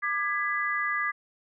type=chord; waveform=sine; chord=G# diminished; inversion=second; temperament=just; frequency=1196.1 / 1661.2 / 1993.5 Hz; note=D6 / G#6 / B6; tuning=+31 / 0 / +16 cents; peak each=-30 dBFS; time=0.02-1.12 s; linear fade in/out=20 ms; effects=none